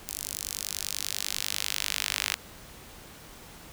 sawtooth tone with high-pass filter sweep, 50.2 Hz, G1, 42 cents sharp, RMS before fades -33 dBFS, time 0.08-2.35 s, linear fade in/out 5 ms, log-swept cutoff 7600 to 2300 Hz, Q 1, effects pink hiss -48 dBFS RMS until 3.72 s

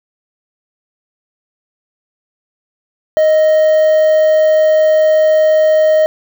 triangle tone with quantisation, 622.3 Hz, D#5, in tune, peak -5 dBFS, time 3.17-6.06 s, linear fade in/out 0 ms, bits 5, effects none

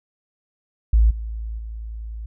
sine tone with level steps, 55.2 Hz, A1, 6 cents sharp, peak -11 / -26 / -29 dBFS, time 0.93-2.26 s, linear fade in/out 5 ms, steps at 1.1 / 1.58 s, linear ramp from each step 10 ms, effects none

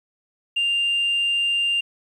sine tone, 2794 Hz, F7, in tune, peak -17 dBFS, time 0.56-1.81 s, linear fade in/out 10 ms, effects tanh soft clip ceiling -16 dBFS + 9-bit

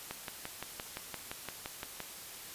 click train, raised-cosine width 0.3 ms, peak -22 dBFS, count 12, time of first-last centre 0.11-2.003 s, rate 5.81 Hz, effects white hiss -47 dBFS RMS until 2.54 s + resampled to 32000 Hz

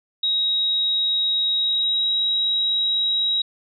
sine tone with pitch glide, 3803 to 3836 Hz, A#7 to A#7, +34 to +49 cents, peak -18 dBFS, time 0.23-3.42 s, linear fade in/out 5 ms, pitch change +15 cents, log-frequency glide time 1.55-2.07 s, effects none

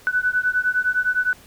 sine beating tone pair, 1488 / 1497.8 Hz, F#6 / F#6, +9 / +21 cents, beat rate 9.8 Hz, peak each -21 dBFS, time 0.07-1.33 s, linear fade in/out 0 ms, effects pink hiss -48 dBFS RMS until 1.46 s

